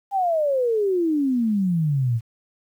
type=exponential sweep; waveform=sine; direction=down; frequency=813 to 109.8 Hz; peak=-18 dBFS; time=0.11-2.21 s; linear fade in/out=50 ms; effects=9-bit